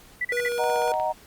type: tone bursts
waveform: sine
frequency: 1975.5 Hz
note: B6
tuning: in tune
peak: -23 dBFS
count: 4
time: 0.21-0.486 s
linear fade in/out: 5 ms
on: 39 ms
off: 40 ms
type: tone with vibrato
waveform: square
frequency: 482.2 Hz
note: B4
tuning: 41 cents flat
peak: -26 dBFS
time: 0.32-0.92 s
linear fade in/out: 2 ms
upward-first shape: sine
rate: 3.6 Hz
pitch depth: 9 cents each way
type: click train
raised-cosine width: 0.3 ms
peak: -23 dBFS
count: 11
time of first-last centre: 0.4-0.999 s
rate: 16.7 Hz
type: chord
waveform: sine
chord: D# minor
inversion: none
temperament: just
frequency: 622.3 / 746.7 / 933.4 Hz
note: D#5 / F#5 / A#5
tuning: 0 / +16 / +2 cents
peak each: -27 dBFS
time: 0.58-1.13 s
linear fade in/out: 20 ms
effects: pink hiss -51 dBFS RMS until 1.26 s + Opus 48 kbps